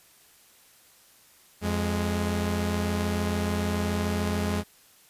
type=tone pair together; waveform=sawtooth; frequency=86.87 / 207.7 Hz; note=F2 / G#3; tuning=-9 / 0 cents; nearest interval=octave + minor third; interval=1509 cents; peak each=-24 dBFS; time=1.61-4.64 s; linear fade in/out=50 ms; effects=white hiss -57 dBFS RMS until 5.09 s + resampled to 32000 Hz